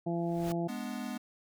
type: harmonic tone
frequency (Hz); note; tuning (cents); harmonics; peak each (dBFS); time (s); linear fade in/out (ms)
170; F3; -46; 1 / 2 / 3 / 4 / 5; -33 / -34 / -45 / -37 / -46; 0.06-0.68; 10
type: noise with exponential growth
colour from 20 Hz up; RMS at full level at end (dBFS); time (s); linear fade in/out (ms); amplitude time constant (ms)
pink; -40; 0.14-0.52; 0; 82
type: chord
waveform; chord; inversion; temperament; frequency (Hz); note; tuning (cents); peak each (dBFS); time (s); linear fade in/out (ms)
square; G# diminished; none; equal; 207.7 / 246.9 / 293.7; G#3 / B3 / D4; 0 / 0 / 0; -41 / -39 / -45; 0.68-1.18; 10
effects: none